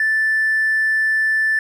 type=tone with hard clipping; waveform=sine; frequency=1760 Hz; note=A6; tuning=in tune; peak=-15 dBFS; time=0-1.59 s; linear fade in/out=2 ms; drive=1 dB; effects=none